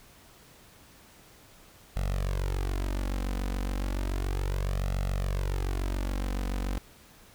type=tone with flanger; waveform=sawtooth; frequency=47.07 Hz; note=F#1; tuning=30 cents sharp; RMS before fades=-30 dBFS; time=1.96-6.78 s; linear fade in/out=0 ms; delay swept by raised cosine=1.5 to 4 ms; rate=0.33 Hz; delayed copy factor=+1; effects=pink hiss -55 dBFS RMS until 7.34 s